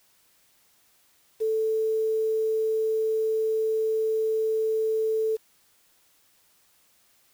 sine tone with quantisation, 440 Hz, A4, in tune, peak -22 dBFS, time 1.4-5.37 s, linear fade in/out 20 ms, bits 8, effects white hiss -63 dBFS RMS until 7.33 s

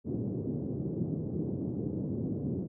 pink band-pass noise, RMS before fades -34 dBFS, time 0.04-2.68 s, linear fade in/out 50 ms, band 110 to 380 Hz, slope 24 dB/octave, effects none

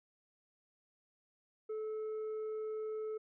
triangle tone with tanh clipping, 433.8 Hz, A4, 25 cents flat, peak -38 dBFS, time 1.69-3.18 s, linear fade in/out 10 ms, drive 8 dB, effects none

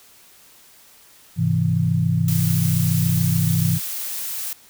sine chord, Ab augmented, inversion none, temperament equal, 103.83 / 130.81 / 164.81 Hz, Ab2 / C3 / E3, 0 / 0 / 0 cents, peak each -22 / -22 / -19 dBFS, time 1.36-3.8 s, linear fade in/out 50 ms
blue noise, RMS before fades -28 dBFS, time 2.28-4.53 s, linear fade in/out 2 ms
effects white hiss -50 dBFS RMS until 4.69 s

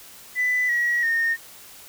sine tone with pitch steps, 1994 / 1913.9 / 1837 Hz, B6 / A#6 / A#6, +16 / +45 / -26 cents, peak -18 dBFS, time 0.35-1.37 s, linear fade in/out 50 ms, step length 340 ms, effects tanh soft clip ceiling -15 dBFS + white hiss -45 dBFS RMS until 1.88 s

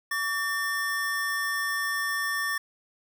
square tone pair together, 1140.5 / 1800 Hz, C#6 / A6, +49 / +39 cents, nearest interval minor sixth, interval 790 cents, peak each -34 / -28 dBFS, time 0.11-2.58 s, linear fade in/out 5 ms, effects none

